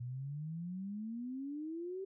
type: exponential sweep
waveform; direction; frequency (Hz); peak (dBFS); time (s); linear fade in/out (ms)
sine; up; 119.2 to 392; -39; 0-2.05; 10
effects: none